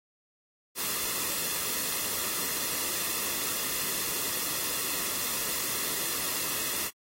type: noise with comb filter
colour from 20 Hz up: white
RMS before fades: -31 dBFS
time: 0.75-6.91 s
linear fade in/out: 50 ms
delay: 1.3 ms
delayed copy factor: -0.5
effects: AAC 48 kbps